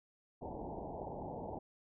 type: low-pass noise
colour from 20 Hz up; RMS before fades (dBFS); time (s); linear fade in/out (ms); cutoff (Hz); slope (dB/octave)
white; -44; 0.41-1.59; 10; 910; 96
effects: none